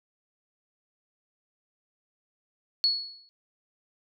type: tone with exponential decay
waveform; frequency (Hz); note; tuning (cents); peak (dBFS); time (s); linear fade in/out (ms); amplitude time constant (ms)
sine; 4376; C#8; -23; -18; 2.84-3.29; 0; 96
effects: none